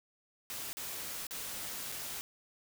white noise with dropouts, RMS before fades -41 dBFS, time 0.5-2.21 s, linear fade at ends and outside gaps 0 ms, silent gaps 0.73-0.77 / 1.268-1.309 / 1.918-1.922 s, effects none

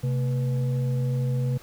sine tone with frequency modulation, 130.81 Hz, C3, in tune, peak -22 dBFS, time 0.03-1.58 s, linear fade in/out 10 ms, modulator 359 Hz, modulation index 0.41, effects pink hiss -50 dBFS RMS until 1.62 s

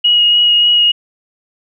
sine tone with vibrato, 2890 Hz, F#7, 41 cents flat, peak -7 dBFS, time 0.04-0.92 s, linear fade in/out 10 ms, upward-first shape sine, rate 3.4 Hz, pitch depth 11 cents each way, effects none

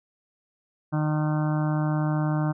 harmonic tone, 152.7 Hz, D#3, 32 cents flat, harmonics 1 / 2 / 4 / 5 / 6 / 7 / 8 / 9 / 10, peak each -23 / -29 / -35 / -37 / -39 / -40 / -41 / -42 / -43 dBFS, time 0.92-2.53 s, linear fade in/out 20 ms, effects none

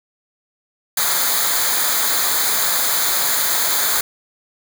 white noise with comb filter, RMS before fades -18 dBFS, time 0.97-4.01 s, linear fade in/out 5 ms, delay 0.36 ms, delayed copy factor -0.75, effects none

